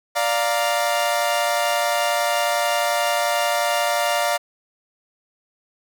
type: chord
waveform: sawtooth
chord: Bb major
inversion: first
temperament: equal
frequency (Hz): 587.3 / 698.5 / 932.3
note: D5 / F5 / Bb5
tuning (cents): 0 / 0 / 0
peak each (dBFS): -19 / -18 / -22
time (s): 0.15-4.38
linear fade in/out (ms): 20
effects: none